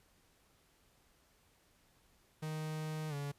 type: tone with pitch glide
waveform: 45% pulse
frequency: 155.56 to 142.65 Hz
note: D#3 to C#3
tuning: 0 to +50 cents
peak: -38 dBFS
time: 2.42-3.32 s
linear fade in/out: 10 ms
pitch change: -150 cents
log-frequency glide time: 3.09-3.14 s
effects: pink hiss -70 dBFS RMS until 3.38 s + resampled to 32000 Hz